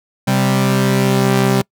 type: tone pair together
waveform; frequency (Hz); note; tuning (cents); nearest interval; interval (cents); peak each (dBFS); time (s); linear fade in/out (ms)
sawtooth; 130.81 / 195.99; C3 / G3; 0 / 0; perfect fifth; 700; -11; 0.27-1.62; 10
effects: noise-tail reverb RT60 0.1 s tail -26 dB re dry